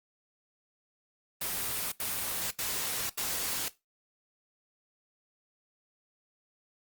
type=noise bursts; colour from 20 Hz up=white; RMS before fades=-33 dBFS; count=4; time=1.41-3.684 s; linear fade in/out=5 ms; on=510 ms; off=78 ms; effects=noise-tail reverb RT60 0.2 s tail -17 dB re dry + Opus 24 kbps